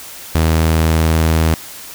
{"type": "tone", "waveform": "sawtooth", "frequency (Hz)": 80.4, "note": "E2", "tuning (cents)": -43, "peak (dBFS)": -7, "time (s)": [0.35, 1.54], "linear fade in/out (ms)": 0, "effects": ["white hiss -33 dBFS RMS until 1.94 s"]}